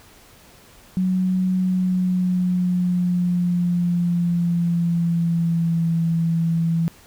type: tone with pitch glide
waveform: sine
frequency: 185 to 165.77 Hz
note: F#3 to E3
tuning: 0 to +10 cents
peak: -17 dBFS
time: 0.97-6.88 s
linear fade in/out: 0 ms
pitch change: -190 cents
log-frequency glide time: 1.57-5.92 s
effects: pink hiss -49 dBFS RMS until 7.06 s